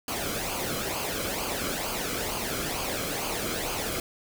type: noise with flanger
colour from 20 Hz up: pink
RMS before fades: -31 dBFS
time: 0.08-4 s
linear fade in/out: 2 ms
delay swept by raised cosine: 0.53 to 1.12 ms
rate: 2.2 Hz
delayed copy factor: -0.6
effects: none